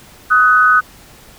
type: tone pair together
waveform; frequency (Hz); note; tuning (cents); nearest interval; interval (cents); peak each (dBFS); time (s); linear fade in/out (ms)
sine; 1258 / 1496; D#6 / F#6; +19 / +19; minor third; 300; -10; 0.3-0.81; 20
effects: pink hiss -42 dBFS RMS until 1.38 s